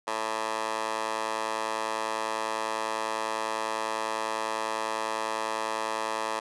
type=tone with high-pass filter; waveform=15% pulse; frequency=110 Hz; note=A2; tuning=in tune; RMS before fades=-31 dBFS; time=0.07-6.4 s; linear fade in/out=10 ms; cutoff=740 Hz; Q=4.4; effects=resampled to 24000 Hz